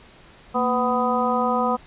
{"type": "harmonic tone with a mistuned harmonic", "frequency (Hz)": 249.6, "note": "B3", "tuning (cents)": 19, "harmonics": [1, 2, 3, 4, 5], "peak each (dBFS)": [-25, -25, -25, -25, -25], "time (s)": [0.54, 1.77], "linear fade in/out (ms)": 20, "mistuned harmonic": 1, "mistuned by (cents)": -130, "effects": ["pink hiss -49 dBFS RMS until 1.86 s", "resampled to 8000 Hz"]}